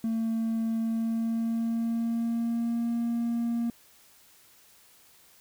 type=tone with pitch glide; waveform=triangle; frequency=225.5 to 234.1 Hz; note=A3 to A#3; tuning=+43 to +8 cents; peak=-23 dBFS; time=0.04-3.7 s; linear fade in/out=2 ms; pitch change=+65 cents; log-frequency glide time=0.78-2.93 s; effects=tanh soft clip ceiling -20 dBFS + white hiss -58 dBFS RMS until 5.4 s